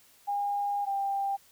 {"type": "tone pair in turn", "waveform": "sine", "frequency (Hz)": [811, 792], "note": ["G#5", "G5"], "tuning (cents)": [-41, 18], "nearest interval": "unison", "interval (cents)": 41, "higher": "first", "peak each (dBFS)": -27, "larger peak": "neither", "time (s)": [[0.27, 0.86], [0.86, 1.37]], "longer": "first", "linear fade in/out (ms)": 20, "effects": ["white hiss -60 dBFS RMS until 1.51 s"]}